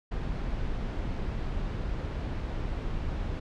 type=noise; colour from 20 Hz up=brown; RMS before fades=-32 dBFS; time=0.11-3.4 s; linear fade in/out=10 ms; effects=low-pass 4000 Hz 12 dB/octave

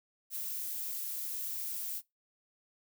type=noise; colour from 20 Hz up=violet; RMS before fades=-38 dBFS; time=0.3-2.02 s; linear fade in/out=50 ms; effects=noise-tail reverb RT60 0.2 s tail -23 dB re dry

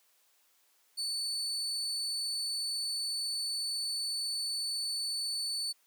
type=tone; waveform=35% pulse; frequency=4486 Hz; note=C#8; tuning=20 cents sharp; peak=-31 dBFS; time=0.97-5.73 s; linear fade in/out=20 ms; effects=white hiss -69 dBFS RMS until 5.86 s + high-pass 400 Hz 12 dB/octave

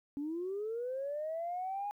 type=linear sweep; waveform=sine; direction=up; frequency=277.2 to 830.6 Hz; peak=-34 dBFS; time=0.17-1.91 s; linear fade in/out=0 ms; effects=tanh soft clip ceiling -30 dBFS + 12-bit

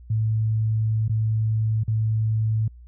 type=tone with dropouts; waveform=sine; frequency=110 Hz; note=A2; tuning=in tune; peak=-19 dBFS; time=0.1-2.68 s; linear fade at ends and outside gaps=5 ms; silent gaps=1.081-1.095 / 1.836-1.879 s; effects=added 60 Hz sine -42 dBFS peak until 2.87 s

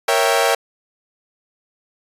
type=chord; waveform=sawtooth; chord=A# diminished seventh; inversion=none; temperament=equal; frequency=466.2 / 554.4 / 659.3 / 784 Hz; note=A#4 / C#5 / E5 / G5; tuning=0 / 0 / 0 / 0 cents; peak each=-16 dBFS; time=0.08-0.55 s; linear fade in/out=5 ms; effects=resampled to 32000 Hz

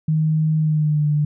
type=tone with pitch glide; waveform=sine; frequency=156.4 to 148.91 Hz; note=D#3 to D3; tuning=+9 to +24 cents; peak=-15 dBFS; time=0.08-1.25 s; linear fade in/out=5 ms; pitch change=-85 cents; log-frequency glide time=0.58-1.05 s; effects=none

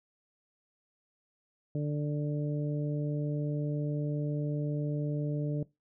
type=harmonic tone; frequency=147.6 Hz; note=D3; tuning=9 cents sharp; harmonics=1 / 2 / 3 / 4; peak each=-30 / -36 / -40 / -42 dBFS; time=1.75-5.63 s; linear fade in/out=2 ms; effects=noise-tail reverb RT60 0.2 s tail -20 dB re dry

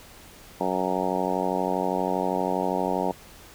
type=harmonic tone; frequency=92.5 Hz; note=F#2; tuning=in tune; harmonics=2 / 3 / 4 / 5 / 6 / 7 / 8 / 9 / 10; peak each=-32 / -32 / -32 / -32 / -32 / -32 / -32 / -32 / -32 dBFS; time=0.6-3.12 s; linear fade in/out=10 ms; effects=pink hiss -48 dBFS RMS until 3.54 s

